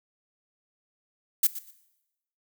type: noise with echo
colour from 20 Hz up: violet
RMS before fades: -20 dBFS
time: 1.43-1.47 s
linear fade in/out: 5 ms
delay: 120 ms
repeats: 2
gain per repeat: -15 dB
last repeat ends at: 1.71 s
effects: noise-tail reverb RT60 0.9 s tail -18 dB re dry